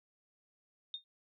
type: tone with exponential decay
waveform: sine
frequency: 3666 Hz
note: A#7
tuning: 30 cents flat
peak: -34 dBFS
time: 0.94-1.04 s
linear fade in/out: 1 ms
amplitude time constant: 20 ms
effects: none